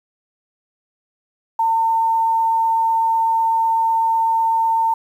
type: tone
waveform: sine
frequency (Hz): 904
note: A5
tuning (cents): +47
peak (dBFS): -14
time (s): 1.59-4.94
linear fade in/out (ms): 5
effects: 8-bit